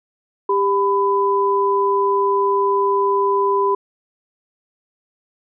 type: tone pair together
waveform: sine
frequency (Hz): 396.9 / 1000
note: G4 / B5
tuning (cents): +22 / +21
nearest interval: octave + major third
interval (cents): 1599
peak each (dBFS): -17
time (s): 0.49-3.75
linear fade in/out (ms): 5
effects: none